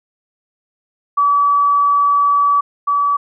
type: tone pair in turn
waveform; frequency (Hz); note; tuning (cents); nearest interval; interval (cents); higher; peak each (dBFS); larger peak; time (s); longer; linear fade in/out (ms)
sine; 1146 / 1146; D6 / D6; -43 / -43; unison; 0; neither; -10 / -12; first; 1.17-2.61 / 2.87-3.17; first; 10
effects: none